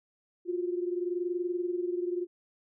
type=tone pair together; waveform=sine; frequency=350.5 / 371.3 Hz; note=F4 / F#4; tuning=+6 / +6 cents; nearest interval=minor second; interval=100 cents; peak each=-30 / -35 dBFS; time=0.45-2.27 s; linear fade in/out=50 ms; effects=none